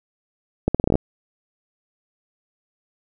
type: accelerating click train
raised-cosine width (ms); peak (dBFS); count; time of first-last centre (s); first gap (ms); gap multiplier
2; -4; 9; 0.68-0.955; 66; 0.8
effects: none